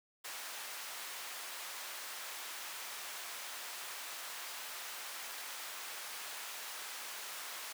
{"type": "high-pass noise", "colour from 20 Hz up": "pink", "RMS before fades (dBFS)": -45, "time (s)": [0.24, 7.73], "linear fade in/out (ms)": 10, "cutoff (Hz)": 1000, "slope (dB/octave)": 12, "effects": []}